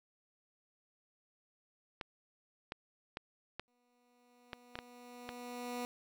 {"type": "clicks", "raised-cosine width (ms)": 0.3, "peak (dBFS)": -24, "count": 8, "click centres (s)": [2.012, 2.721, 3.171, 3.596, 4.532, 4.755, 4.789, 5.291]}
{"type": "tone with exponential growth", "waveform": "15% pulse", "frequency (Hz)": 244.4, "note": "B3", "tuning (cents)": -18, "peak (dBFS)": -31, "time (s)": [3.68, 5.85], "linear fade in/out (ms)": 0, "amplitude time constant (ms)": 470}
{"effects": []}